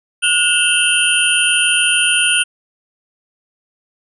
sine tone cluster, 1450 / 2657 / 2824 / 3111 / 9510 Hz, F#6 / E7 / F7 / G7 / D9, -35 / +13 / +19 / -14 / +21 cents, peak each -18 dBFS, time 0.22-2.44 s, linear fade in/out 20 ms, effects none

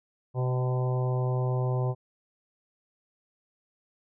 harmonic tone with a mistuned harmonic, 127.1 Hz, C3, 50 cents flat, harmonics 1 / 3 / 4 / 5 / 6 / 7 / 8, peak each -25 / -35 / -37 / -39 / -41 / -42 / -43 dBFS, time 0.34-1.95 s, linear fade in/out 50 ms, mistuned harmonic 5, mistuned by -24 cents, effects none

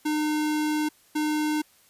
square tone bursts at uneven times, 304 Hz, D#4, 40 cents flat, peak -24 dBFS, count 2, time 0.05-0.89 / 1.15-1.62 s, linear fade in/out 10 ms, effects white hiss -59 dBFS RMS until 1.89 s + resampled to 32000 Hz

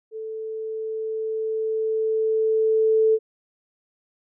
sine tone with level ramp, 440 Hz, A4, in tune, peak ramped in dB -30 to -14 dBFS, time 0.11-3.19 s, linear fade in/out 50 ms, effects none

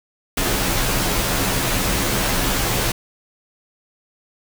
pink noise with comb filter, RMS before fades -20 dBFS, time 0.37-2.92 s, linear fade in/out 5 ms, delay 13 ms, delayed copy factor -0.65, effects none

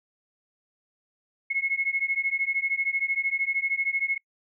sine beating tone pair, 2172 / 2185 Hz, C#7 / C#7, -36 / -26 cents, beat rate 13 Hz, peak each -27 dBFS, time 1.5-4.18 s, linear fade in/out 10 ms, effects noise-tail reverb RT60 0.1 s tail -26 dB re dry

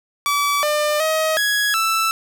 sawtooth tone with pitch steps, 1149 / 599 / 632 / 1669 / 1324 Hz, D6 / D5 / D#5 / G#6 / E6, -38 / +34 / +27 / +8 / +7 cents, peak -13 dBFS, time 0.26-2.11 s, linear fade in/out 0 ms, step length 370 ms, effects none

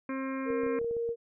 harmonic tone, 266.4 Hz, C4, 31 cents sharp, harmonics 1 / 2 / 4 / 5 / 6 / 7 / 8 / 9, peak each -33 / -40 / -41 / -48 / -46 / -51 / -48 / -49 dBFS, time 0.09-0.79 s, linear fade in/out 2 ms
sine tone, 466.2 Hz, A#4, in tune, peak -29 dBFS, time 0.45-1.16 s, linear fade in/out 50 ms
clicks, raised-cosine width 2 ms, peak -33 dBFS, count 8, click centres 0.504 / 0.635 / 0.665 / 0.815 / 0.845 / 0.911 / 0.967 / 1.091 s
effects none

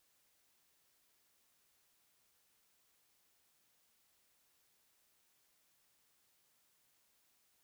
silence, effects white hiss -75 dBFS RMS until 7.63 s

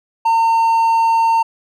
triangle tone, 910 Hz, A#5, 42 cents flat, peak -9 dBFS, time 0.25-1.43 s, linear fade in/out 10 ms, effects none

